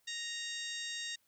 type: harmonic tone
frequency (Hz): 932.3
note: A#5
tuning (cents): 0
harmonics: 2 / 3 / 4 / 5 / 6 / 7 / 8 / 9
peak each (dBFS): -44 / -47 / -42 / -50 / -48 / -50 / -49 / -59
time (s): 0.07-1.16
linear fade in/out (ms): 10
effects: white hiss -74 dBFS RMS until 1.27 s